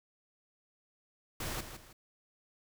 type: noise with echo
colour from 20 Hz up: pink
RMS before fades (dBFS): -38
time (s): 1.4-1.61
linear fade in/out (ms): 5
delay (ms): 160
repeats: 2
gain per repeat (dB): -9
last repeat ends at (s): 1.93
effects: none